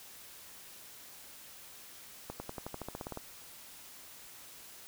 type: accelerating click train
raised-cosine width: 1 ms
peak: -25 dBFS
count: 13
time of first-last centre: 2.3-3.173 s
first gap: 100 ms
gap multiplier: 0.94
effects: white hiss -52 dBFS RMS until 4.87 s